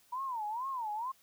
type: tone with vibrato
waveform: sine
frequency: 952 Hz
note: A#5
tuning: 36 cents sharp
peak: -34 dBFS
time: 0.12-1.12 s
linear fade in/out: 10 ms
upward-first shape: sine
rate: 2.2 Hz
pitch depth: 230 cents each way
effects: white hiss -66 dBFS RMS until 1.22 s